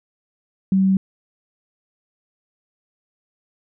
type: tone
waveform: sine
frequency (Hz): 191.4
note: G3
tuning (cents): -41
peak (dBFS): -13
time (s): 0.72-0.97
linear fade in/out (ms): 2
effects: none